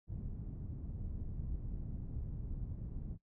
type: low-pass noise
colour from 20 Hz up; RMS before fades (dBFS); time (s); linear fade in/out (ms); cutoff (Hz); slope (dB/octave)
pink; -42; 0.07-3.18; 50; 150; 12
effects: noise-tail reverb RT60 0.1 s tail -18 dB re dry